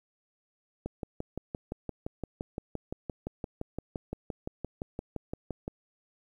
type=click train; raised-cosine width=2 ms; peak=-21 dBFS; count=29; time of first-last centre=0.86-5.679 s; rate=5.81 Hz; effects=10-bit